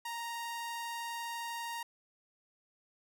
sawtooth tone with vibrato, 932.3 Hz, A#5, in tune, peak -34 dBFS, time 0.05-1.83 s, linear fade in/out 5 ms, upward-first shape triangle, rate 20 Hz, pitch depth 23 cents each way, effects none

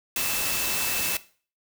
sine tone in noise, 2637 Hz, E7, in tune, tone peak -34 dBFS, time 0.16-1.17 s, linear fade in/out 2 ms, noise white, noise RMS -27 dBFS, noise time 0.16-1.17 s, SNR -10 dB, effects noise-tail reverb RT60 0.4 s tail -17 dB re dry

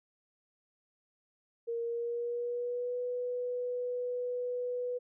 sine tone with pitch glide, 466.2 to 493.1 Hz, A#4 to B4, 0 to -3 cents, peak -32 dBFS, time 1.67-4.99 s, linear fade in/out 20 ms, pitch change +97 cents, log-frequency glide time 1.81-2.97 s, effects none

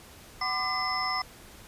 sine tone cluster, 750 / 1021 / 1193 / 2029 / 5250 Hz, F#5 / C6 / D6 / B6 / E8, +23 / -43 / +27 / +46 / -8 cents, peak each -35 / -35 / -32 / -34 / -32 dBFS, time 0.41-1.22 s, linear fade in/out 5 ms, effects pink hiss -50 dBFS RMS until 1.67 s + resampled to 32000 Hz

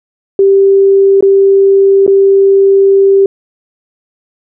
sine tone with dropouts, 392 Hz, G4, in tune, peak -3 dBFS, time 0.39-3.26 s, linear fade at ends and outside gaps 2 ms, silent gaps 1.208-1.225 / 2.065-2.077 s, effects none

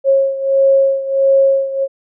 sine beating tone pair, 543 / 544.5 Hz, C#5 / C#5, -36 / -31 cents, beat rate 1.5 Hz, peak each -11 / -15 dBFS, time 0.04-1.88 s, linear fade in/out 50 ms, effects none

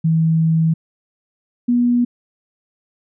sine tone pair in turn, 161.7 / 242.3 Hz, E3 / B3, -33 / -33 cents, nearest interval perfect fifth, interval 700 cents, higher second, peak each -12 dBFS, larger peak neither, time 0.04-0.74 / 1.68-2.05 s, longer first, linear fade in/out 10 ms, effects none

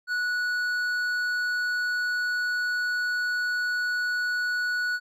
triangle tone with hard clipping, 1470 Hz, F#6, 12 cents flat, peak -26 dBFS, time 0.07-5 s, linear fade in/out 50 ms, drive 10 dB, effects none

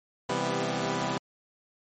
10% pulse chord, C major seventh, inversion none, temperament equal with one note detuned, 130.81 / 164.81 / 197.82 / 246.9 Hz, C3 / E3 / G3 / B3, 0 / 0 / +16 / 0 cents, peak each -25 dBFS, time 0.29-1.18 s, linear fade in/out 5 ms, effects MP3 32 kbps

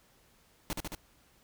pink noise with echo, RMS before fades -34 dBFS, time 0.7-0.73 s, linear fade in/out 0 ms, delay 73 ms, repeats 3, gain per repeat -2 dB, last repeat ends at 0.949 s, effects pink hiss -65 dBFS RMS until 1.43 s

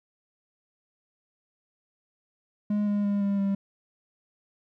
triangle tone with pitch steps, 207.7 / 205.1 / 202.5 / 199.93 / 197.41 Hz, G#3 / G#3 / G#3 / G3 / G3, 0 / -21 / -43 / +34 / +12 cents, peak -21 dBFS, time 2.7-3.55 s, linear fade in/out 5 ms, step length 170 ms, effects none

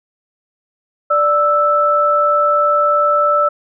sine tone pair together, 588.4 / 1318.5 Hz, D5 / E6, +3 / 0 cents, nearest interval octave + major second, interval 1397 cents, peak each -15 / -12 dBFS, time 1.1-3.49 s, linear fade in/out 10 ms, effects none

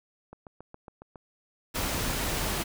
click train, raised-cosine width 1 ms, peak -30 dBFS, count 7, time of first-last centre 0.33-1.158 s, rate 7.25 Hz
pink noise, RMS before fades -30 dBFS, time 1.74-2.64 s, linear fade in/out 20 ms
effects none

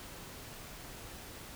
silence, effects pink hiss -48 dBFS RMS until 1.55 s

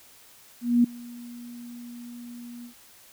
sine tone with ADSR envelope, 239.8 Hz, A#3, 49 cents sharp, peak -14 dBFS, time 0.61-2.74 s, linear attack 230 ms, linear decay 7 ms, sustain -24 dB, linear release 98 ms, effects white hiss -53 dBFS RMS until 3.12 s

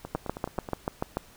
two click trains, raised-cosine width 1 ms, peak -22 / -13 dBFS, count 7 / 8, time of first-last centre 0.05-0.688 / 0.15-1.17 s, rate 9.4 / 6.86 Hz, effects pink hiss -54 dBFS RMS until 1.36 s

